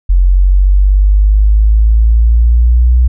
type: exponential sweep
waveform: sine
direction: up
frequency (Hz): 44.61 to 61.8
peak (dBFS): -4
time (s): 0.09-3.08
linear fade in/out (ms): 10
effects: none